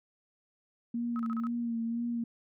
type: tone with vibrato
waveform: sine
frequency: 233.1 Hz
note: A#3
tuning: in tune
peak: -30 dBFS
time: 0.94-2.24 s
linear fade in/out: 5 ms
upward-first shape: sine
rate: 2 Hz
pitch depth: 34 cents each way
type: tone bursts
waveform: sine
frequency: 1278 Hz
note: D#6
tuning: 46 cents sharp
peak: -38 dBFS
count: 5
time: 1.16-1.469 s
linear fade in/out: 0 ms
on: 33 ms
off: 36 ms
effects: none